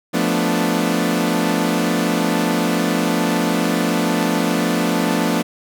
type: chord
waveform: sawtooth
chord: B half-diminished seventh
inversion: second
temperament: equal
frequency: 174.61 / 220 / 246.9 / 293.7 Hz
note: F3 / A3 / B3 / D4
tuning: 0 / 0 / 0 / 0 cents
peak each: -18 dBFS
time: 0.13-5.43 s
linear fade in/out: 20 ms
effects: none